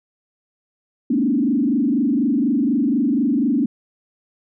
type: tone with frequency modulation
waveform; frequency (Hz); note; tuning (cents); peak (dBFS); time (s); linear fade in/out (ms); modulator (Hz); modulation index
sine; 261.6; C4; 0; -15; 1.1-3.66; 5; 24.1; 1.8
effects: none